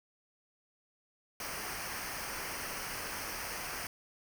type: noise with comb filter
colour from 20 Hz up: pink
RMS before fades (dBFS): -40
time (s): 1.4-3.87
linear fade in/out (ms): 2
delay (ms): 0.27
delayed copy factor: -0.7
effects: none